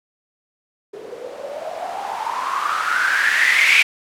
violet noise with low-pass filter sweep, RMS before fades -20 dBFS, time 0.93-3.83 s, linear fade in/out 10 ms, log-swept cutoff 410 to 2400 Hz, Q 8.7, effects none

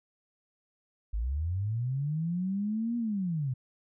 sine linear two-way sweep, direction up then down, 49 to 240 to 122.2 Hz, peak -28 dBFS, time 1.13-3.54 s, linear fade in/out 10 ms, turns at 2.97 s, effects none

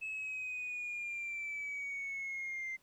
sine linear sweep, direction down, 2600 to 2079 Hz, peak -36 dBFS, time 0.01-2.77 s, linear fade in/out 20 ms, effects tanh soft clip ceiling -35 dBFS + pink hiss -70 dBFS RMS until 2.82 s

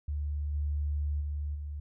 sine tone with level steps, 73.42 Hz, D2, in tune, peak -30 / -28 / -31 / -35 dBFS, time 0.08-1.8 s, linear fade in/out 5 ms, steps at 0.53 / 1.2 / 1.54 s, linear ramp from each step 20 ms, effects none

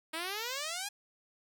5% pulse exponential sweep, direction up, 311.1 to 840 Hz, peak -24 dBFS, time 0.13-0.89 s, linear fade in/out 10 ms, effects none

